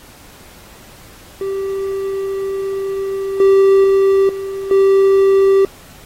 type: tone with level steps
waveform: triangle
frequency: 389.7 Hz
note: G4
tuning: 10 cents flat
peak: -16 / -5 / -7 / -19 / -6 dBFS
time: 1.41-5.65 s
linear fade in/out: 2 ms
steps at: 3.4 / 3.84 / 4.29 / 4.71 s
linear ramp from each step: 2 ms
effects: pink hiss -42 dBFS RMS until 6.05 s + AAC 48 kbps